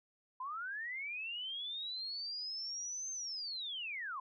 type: linear two-way sweep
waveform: sine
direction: up then down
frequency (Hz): 987.8 to 6320 to 987.8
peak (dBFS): -39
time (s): 0.4-4.2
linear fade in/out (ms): 5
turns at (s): 3.11
effects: none